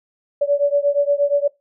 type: beating tone pair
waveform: sine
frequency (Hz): 569 / 577.5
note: C#5 / D5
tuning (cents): +45 / -29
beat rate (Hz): 8.5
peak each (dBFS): -17 / -18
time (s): 0.41-1.48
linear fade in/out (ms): 10
effects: noise-tail reverb RT60 0.2 s tail -21 dB re dry